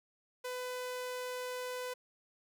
sawtooth tone, 501 Hz, B4, 25 cents sharp, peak -34 dBFS, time 0.44-1.94 s, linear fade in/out 10 ms, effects none

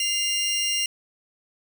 20% pulse tone pair together, 2074 / 2802 Hz, C7 / F7, -16 / +5 cents, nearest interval perfect fourth, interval 521 cents, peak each -29 / -18 dBFS, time 0-0.86 s, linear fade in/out 2 ms, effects none

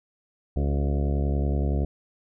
harmonic tone with a mistuned harmonic, 70.7 Hz, C#2, 35 cents sharp, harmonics 1 / 2 / 3 / 4 / 5 / 6 / 7 / 8 / 9 / 10, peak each -23 / -29 / -33 / -35 / -37 / -39 / -40 / -41 / -42 / -43 dBFS, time 0.56-1.85 s, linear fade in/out 5 ms, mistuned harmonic 5, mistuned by +43 cents, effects none

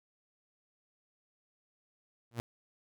sawtooth tone with exponential growth, 117.6 Hz, A#2, 16 cents sharp, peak -26 dBFS, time 2.31-2.4 s, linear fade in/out 0 ms, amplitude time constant 19 ms, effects none

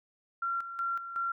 sine tone with tremolo, 1371 Hz, F6, 32 cents flat, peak -29 dBFS, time 0.42-1.32 s, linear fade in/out 5 ms, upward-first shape square, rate 2.7 Hz, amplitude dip 65%, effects none

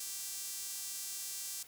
sawtooth tone with high-pass filter, 392 Hz, G4, in tune, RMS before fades -42 dBFS, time 0-1.63 s, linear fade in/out 5 ms, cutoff 6900 Hz, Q 1.1, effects white hiss -57 dBFS RMS until 1.67 s

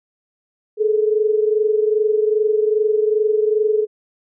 sine tone pair together, 424.5 / 447 Hz, G#4 / A4, +38 / +27 cents, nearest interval minor second, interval 89 cents, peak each -15 / -20 dBFS, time 0.77-3.87 s, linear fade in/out 50 ms, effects none

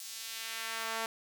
sawtooth tone with high-pass filter sweep, 225.3 Hz, A3, 41 cents sharp, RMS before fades -39 dBFS, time 0-1.06 s, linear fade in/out 2 ms, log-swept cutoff 6100 to 770 Hz, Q 0.87, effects none

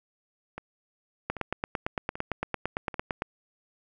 two click trains, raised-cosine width 0.5 ms, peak -22 / -13 dBFS, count 4 / 18, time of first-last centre 0.58-2.942 / 1.3-3.221 s, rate 1.27 / 8.85 Hz, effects none

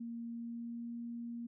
sine tone with pitch glide, 233.1 to 235.4 Hz, A#3 to A#3, 0 to +17 cents, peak -40 dBFS, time 0-1.47 s, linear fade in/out 10 ms, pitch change +17 cents, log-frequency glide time 0.29-0.94 s, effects none

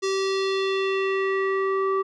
square tone with low-pass filter sweep, 386.6 Hz, G4, 24 cents flat, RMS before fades -24 dBFS, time 0.02-2.03 s, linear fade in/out 20 ms, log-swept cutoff 6000 to 1200 Hz, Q 2.3, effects none

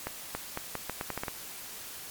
accelerating click train, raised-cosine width 0.5 ms, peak -17 dBFS, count 10, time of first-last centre 0.07-1.282 s, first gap 280 ms, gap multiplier 0.8, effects white hiss -43 dBFS RMS until 2.1 s + MP3 96 kbps

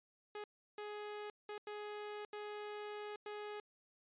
sawtooth tone bursts at uneven times, 417.9 Hz, G#4, 11 cents sharp, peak -40 dBFS, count 6, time 0.35-0.44 / 0.78-1.3 / 1.49-1.58 / 1.67-2.25 / 2.33-3.16 / 3.26-3.6 s, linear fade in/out 2 ms, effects resampled to 8000 Hz

